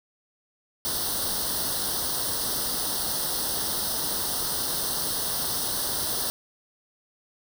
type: noise with comb filter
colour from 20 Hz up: white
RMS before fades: -28 dBFS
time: 0.85-6.3 s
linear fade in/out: 0 ms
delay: 0.21 ms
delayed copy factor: +0.9
effects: none